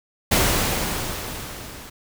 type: noise with level ramp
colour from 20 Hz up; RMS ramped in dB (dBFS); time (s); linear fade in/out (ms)
pink; -17 to -40; 0.31-1.9; 10
effects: none